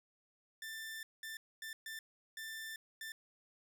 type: tone bursts at uneven times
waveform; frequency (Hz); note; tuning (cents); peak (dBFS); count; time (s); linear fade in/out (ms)
sawtooth; 1778; A6; +18; -40; 6; 0.62-1.03 / 1.23-1.37 / 1.62-1.73 / 1.86-1.99 / 2.37-2.76 / 3.01-3.12; 2
effects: none